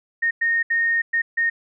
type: tone bursts at uneven times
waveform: sine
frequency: 1847 Hz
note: A#6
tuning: 16 cents flat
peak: -17 dBFS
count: 5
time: 0.22-0.31 / 0.41-0.63 / 0.7-1.02 / 1.13-1.22 / 1.37-1.5 s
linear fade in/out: 10 ms
effects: none